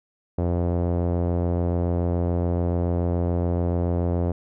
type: tone with low-pass filter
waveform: sawtooth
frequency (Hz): 87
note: F2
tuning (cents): -6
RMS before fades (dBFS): -23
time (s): 0.38-4.32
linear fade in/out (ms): 5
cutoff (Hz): 590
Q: 1.6
effects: none